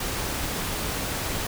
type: noise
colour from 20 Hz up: pink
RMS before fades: -29 dBFS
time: 0-1.47 s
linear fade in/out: 5 ms
effects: none